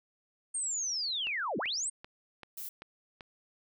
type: linear two-way sweep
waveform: sine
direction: down then up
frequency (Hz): 8770 to 164.81 to 8770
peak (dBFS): -31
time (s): 0.54-1.9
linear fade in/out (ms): 10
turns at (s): 1.58
type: click train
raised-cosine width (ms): 0.3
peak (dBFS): -29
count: 6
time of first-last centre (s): 1.27-3.208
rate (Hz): 2.58
type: noise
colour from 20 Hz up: violet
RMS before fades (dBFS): -41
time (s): 2.57-2.69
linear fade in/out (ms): 5
effects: none